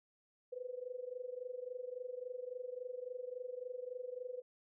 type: tone with amplitude modulation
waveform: sine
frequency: 500 Hz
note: B4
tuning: 21 cents sharp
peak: -38 dBFS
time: 0.52-4.42 s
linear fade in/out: 10 ms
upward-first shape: sine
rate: 23.6 Hz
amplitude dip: 85%
effects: none